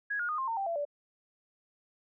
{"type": "tone with pitch steps", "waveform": "sine", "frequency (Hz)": [1661.2, 1429.5, 1230.2, 1058.7, 911, 784, 674.7, 580.6], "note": ["G#6", "F6", "D#6", "C6", "A#5", "G5", "E5", "D5"], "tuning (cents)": [0, 40, -20, 20, -40, 0, 40, -20], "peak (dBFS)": -30, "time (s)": [0.1, 0.852], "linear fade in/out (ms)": 10, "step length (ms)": 94, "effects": []}